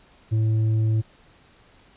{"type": "tone with tanh clipping", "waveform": "sine", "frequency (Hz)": 110, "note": "A2", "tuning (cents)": 0, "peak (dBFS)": -19, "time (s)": [0.31, 1.02], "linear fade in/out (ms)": 20, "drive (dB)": 5, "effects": ["pink hiss -55 dBFS RMS until 1.96 s", "resampled to 8000 Hz"]}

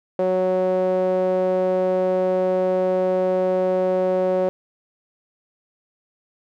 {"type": "tone with band-pass filter", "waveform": "sawtooth", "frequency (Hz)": 185, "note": "F#3", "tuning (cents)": 0, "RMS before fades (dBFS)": -20, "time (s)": [0.19, 4.49], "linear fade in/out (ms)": 0, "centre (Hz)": 510, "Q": 4.8, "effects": []}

